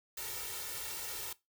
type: noise with comb filter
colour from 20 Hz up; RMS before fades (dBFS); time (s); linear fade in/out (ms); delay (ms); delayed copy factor
white; -41; 0.17-1.33; 5; 2.2; +0.9
effects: noise-tail reverb RT60 0.2 s tail -19 dB re dry